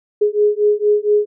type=beating tone pair; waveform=sine; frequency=415.3 / 419.6 Hz; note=G#4 / G#4; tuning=0 / +18 cents; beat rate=4.3 Hz; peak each=-15 dBFS; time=0.21-1.26 s; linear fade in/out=10 ms; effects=none